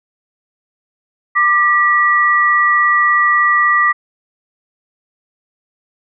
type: tone pair together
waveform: sine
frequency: 1188.4 / 1936 Hz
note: D6 / B6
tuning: +20 / -35 cents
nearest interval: minor sixth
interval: 845 cents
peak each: -12 dBFS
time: 1.35-3.93 s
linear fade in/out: 20 ms
effects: none